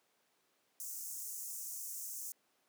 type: high-pass noise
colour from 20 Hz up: pink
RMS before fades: -44 dBFS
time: 0.8-2.32 s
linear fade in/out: 0 ms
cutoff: 6100 Hz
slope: 48 dB/octave
effects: pink hiss -75 dBFS RMS until 2.68 s + high-pass 300 Hz 12 dB/octave